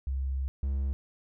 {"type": "tone pair in turn", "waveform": ["sine", "triangle"], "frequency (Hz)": [66.8, 68.16], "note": ["C2", "C#2"], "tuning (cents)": [36, -29], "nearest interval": "unison", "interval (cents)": 35, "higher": "second", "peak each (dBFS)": [-28, -25], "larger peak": "second", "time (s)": [[0.07, 0.48], [0.63, 0.93]], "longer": "first", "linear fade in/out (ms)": 0, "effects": []}